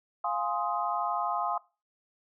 sine chord, F minor seventh, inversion none, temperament equal with one note detuned, 698.5 / 830.6 / 1046.5 / 1252.4 Hz, F5 / Ab5 / C6 / Eb6, 0 / 0 / 0 / +11 cents, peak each -33 dBFS, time 0.24-1.58 s, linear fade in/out 5 ms, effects noise-tail reverb RT60 0.3 s tail -21 dB re dry

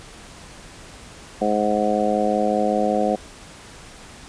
harmonic tone, 105.3 Hz, G#2, 24 cents sharp, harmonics 2 / 3 / 4 / 5 / 6 / 7, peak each -24 / -27 / -27 / -23 / -26 / -23 dBFS, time 1.41-3.16 s, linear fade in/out 10 ms, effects pink hiss -42 dBFS RMS until 4.28 s + resampled to 22050 Hz

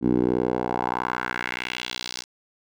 10% pulse tone with band-pass filter sweep, 61.5 Hz, B1, 7 cents flat, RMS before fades -26 dBFS, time 0.01-2.25 s, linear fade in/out 50 ms, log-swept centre 270 to 5500 Hz, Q 2.2, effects none

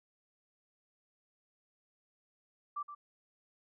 sine tone with echo, 1171 Hz, D6, 5 cents flat, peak -35 dBFS, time 2.76-2.83 s, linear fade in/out 10 ms, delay 120 ms, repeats 1, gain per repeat -9 dB, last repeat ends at 2.95 s, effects none

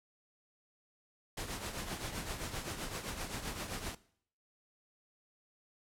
pink noise with tremolo, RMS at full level -38 dBFS, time 1.37-3.95 s, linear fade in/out 5 ms, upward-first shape triangle, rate 7.7 Hz, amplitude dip 65%, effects noise-tail reverb RT60 0.6 s tail -19 dB re dry + low-pass 12000 Hz 12 dB/octave

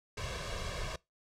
pink noise with comb filter, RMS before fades -38 dBFS, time 0.17-0.96 s, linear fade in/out 5 ms, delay 1.8 ms, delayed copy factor +0.85, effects noise-tail reverb RT60 0.2 s tail -22 dB re dry + low-pass 6000 Hz 12 dB/octave

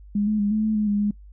sine tone with pitch steps, 205.2 / 213.4 / 204.2 / 215.3 / 217.2 / 211.5 / 204.7 / 206.6 Hz, G#3 / G#3 / G#3 / A3 / A3 / G#3 / G#3 / G#3, -21 / +47 / -29 / -37 / -22 / +32 / -25 / -9 cents, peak -19 dBFS, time 0.15-1.11 s, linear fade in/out 5 ms, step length 120 ms, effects noise-tail reverb RT60 0.1 s tail -23 dB re dry + added 50 Hz sine -42 dBFS peak until 1.32 s

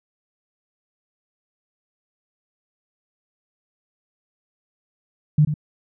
sine tone with echo, 150.4 Hz, D3, 42 cents sharp, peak -11 dBFS, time 5.38-5.45 s, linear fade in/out 5 ms, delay 91 ms, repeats 1, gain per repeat -9 dB, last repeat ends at 5.541 s, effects none

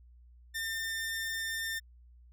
sawtooth tone, 1802 Hz, A6, 41 cents sharp, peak -30 dBFS, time 0.54-1.8 s, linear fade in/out 20 ms, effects added 60 Hz sine -54 dBFS peak until 2.32 s

